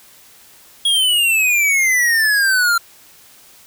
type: exponential sweep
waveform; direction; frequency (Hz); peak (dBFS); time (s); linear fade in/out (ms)
square; down; 3322 to 1367; -13; 0.85-2.78; 5
effects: white hiss -46 dBFS RMS until 3.66 s